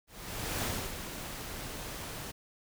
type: noise with ADSR envelope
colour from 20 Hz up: pink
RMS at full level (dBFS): -33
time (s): 0.07-2.32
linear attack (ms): 560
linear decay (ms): 300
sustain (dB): -8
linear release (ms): 16
effects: none